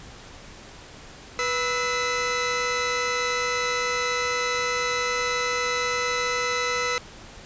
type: tone cluster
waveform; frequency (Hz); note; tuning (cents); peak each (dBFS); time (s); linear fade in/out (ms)
sawtooth; 490.8 / 1308 / 2023; B4 / E6 / B6; -11 / -14 / +41; -24 / -24 / -24; 1.39-6.98; 0
effects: pink hiss -44 dBFS RMS until 7.45 s + resampled to 16000 Hz